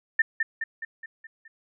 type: tone with echo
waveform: sine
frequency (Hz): 1794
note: A6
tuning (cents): +33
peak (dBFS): -16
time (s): 0.19-0.22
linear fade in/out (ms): 5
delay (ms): 210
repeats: 6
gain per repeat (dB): -5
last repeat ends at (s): 1.48
effects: none